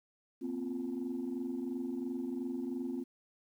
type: chord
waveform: sine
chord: Bb suspended second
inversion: none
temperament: equal with one note detuned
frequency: 238.7 / 261.6 / 349.2 Hz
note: Bb3 / C4 / F4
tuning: +41 / 0 / 0 cents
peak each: -40 / -36 / -40 dBFS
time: 0.41-3.04 s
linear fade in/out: 20 ms
effects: tanh soft clip ceiling -29 dBFS + 11-bit